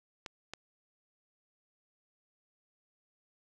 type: clicks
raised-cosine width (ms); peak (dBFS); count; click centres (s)
0.2; -23; 2; 0.262 / 0.536
effects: none